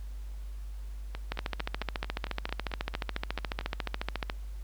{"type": "two click trains", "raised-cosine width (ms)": 0.3, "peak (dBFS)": [-15, -22], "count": [43, 12], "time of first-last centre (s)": [[1.32, 4.299], [1.15, 3.611]], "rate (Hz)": [14.1, 4.47], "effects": ["added 50 Hz sine -37 dBFS peak until 4.63 s", "pink hiss -60 dBFS RMS until 4.63 s"]}